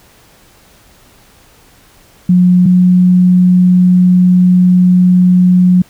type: tone pair in turn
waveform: sine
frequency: 180 / 181.04 Hz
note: F#3 / F#3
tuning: -47 / -37 cents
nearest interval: unison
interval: 10 cents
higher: second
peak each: -4 dBFS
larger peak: neither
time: 2.29-2.66 / 2.66-5.82 s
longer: second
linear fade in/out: 5 ms
effects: pink hiss -45 dBFS RMS until 5.89 s